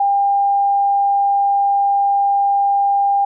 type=tone; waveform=sine; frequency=800 Hz; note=G5; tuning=35 cents sharp; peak=-12 dBFS; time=0-3.25 s; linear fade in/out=5 ms; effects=none